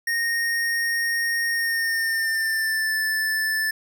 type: tone with pitch glide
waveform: square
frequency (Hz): 1855 to 1756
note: A#6 to A6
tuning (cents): -9 to -4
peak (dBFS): -22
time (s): 0.07-3.71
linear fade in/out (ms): 5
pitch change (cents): -95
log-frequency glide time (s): 1.49-2.95
effects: none